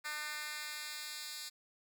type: tone with high-pass filter sweep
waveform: 10% pulse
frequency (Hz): 301.1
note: D4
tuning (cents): +43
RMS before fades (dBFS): -43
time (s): 0.04-1.5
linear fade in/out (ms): 20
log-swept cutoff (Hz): 1700 to 3900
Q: 1.2
effects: none